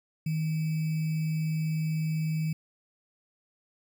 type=tone with sample-and-hold; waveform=sine; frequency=158 Hz; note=D#3; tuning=27 cents sharp; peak=-26 dBFS; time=0.26-2.53 s; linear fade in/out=5 ms; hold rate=2450 Hz; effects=none